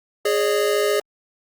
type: chord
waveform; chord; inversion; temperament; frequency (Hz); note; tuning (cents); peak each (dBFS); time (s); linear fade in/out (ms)
square; Ab suspended fourth; none; equal with one note detuned; 415.3 / 554.4 / 608.4; Ab4 / Db5 / Eb5; 0 / 0 / -39; -20 / -26 / -25; 0.25-1; 5
effects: Opus 48 kbps